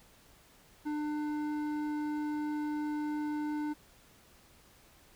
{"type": "tone with hard clipping", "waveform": "triangle", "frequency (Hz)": 299.5, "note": "D4", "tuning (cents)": 34, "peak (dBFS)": -34, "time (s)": [0.85, 3.74], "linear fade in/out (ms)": 20, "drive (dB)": 14, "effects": ["pink hiss -61 dBFS RMS until 5.15 s"]}